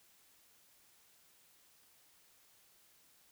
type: silence
effects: white hiss -67 dBFS RMS until 3.31 s